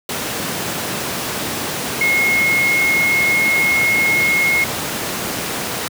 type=tone in noise; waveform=sine; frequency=2161 Hz; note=C#7; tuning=45 cents flat; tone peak=-13 dBFS; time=2.01-4.64 s; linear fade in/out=2 ms; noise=pink; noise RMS=-22 dBFS; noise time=0.09-5.88 s; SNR=+6 dB; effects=high-pass 150 Hz 12 dB/octave